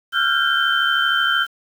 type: tone cluster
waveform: sine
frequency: 1365 / 1438 / 1582 / 3104 Hz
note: F6 / F#6 / G6 / G7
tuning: -40 / -50 / +15 / -18 cents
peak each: -21 dBFS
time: 0.12-1.47 s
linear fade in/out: 50 ms
effects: 7-bit